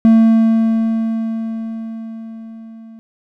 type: tone with level ramp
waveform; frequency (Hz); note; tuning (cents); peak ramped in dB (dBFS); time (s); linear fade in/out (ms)
triangle; 224.7; A3; +37; -3 to -33; 0.05-2.99; 0
effects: none